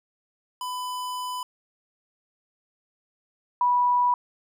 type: tone pair in turn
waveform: square / sine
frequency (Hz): 1000 / 980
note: B5 / B5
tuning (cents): +21 / -14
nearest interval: unison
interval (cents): 35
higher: first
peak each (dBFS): -30 / -18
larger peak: second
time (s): 0.61-1.43 / 3.61-4.14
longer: first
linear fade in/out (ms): 2
effects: none